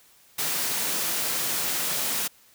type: high-pass noise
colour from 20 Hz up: white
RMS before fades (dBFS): -27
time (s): 0.38-2.28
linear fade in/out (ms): 10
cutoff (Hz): 110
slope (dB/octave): 48
effects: white hiss -57 dBFS RMS until 2.54 s